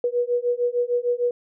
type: beating tone pair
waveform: sine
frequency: 482 / 488.6 Hz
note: B4 / B4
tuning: -42 / -19 cents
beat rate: 6.6 Hz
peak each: -23 dBFS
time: 0.04-1.31 s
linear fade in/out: 2 ms
effects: none